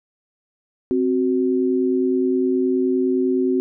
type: tone pair together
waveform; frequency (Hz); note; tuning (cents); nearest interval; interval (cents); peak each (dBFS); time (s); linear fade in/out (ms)
sine; 261.6 / 371.3; C4 / F#4; 0 / +6; tritone; 606; -19; 0.91-3.6; 0
effects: none